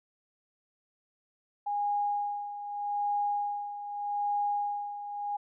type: tone with tremolo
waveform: sine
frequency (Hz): 820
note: G#5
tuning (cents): -22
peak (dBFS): -26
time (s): 1.66-5.37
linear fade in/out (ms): 10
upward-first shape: sine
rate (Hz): 0.82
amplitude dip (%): 70
effects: none